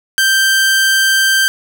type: tone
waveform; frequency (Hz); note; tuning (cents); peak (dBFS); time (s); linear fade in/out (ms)
sawtooth; 1568; G6; 0; -6; 0.18-1.48; 0
effects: none